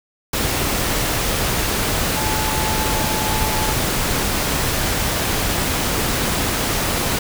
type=tone in noise; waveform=sine; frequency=868 Hz; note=A5; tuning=24 cents flat; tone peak=-25 dBFS; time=2.16-3.73 s; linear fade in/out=5 ms; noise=pink; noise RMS=-20 dBFS; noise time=0.33-7.19 s; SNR=-8 dB; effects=none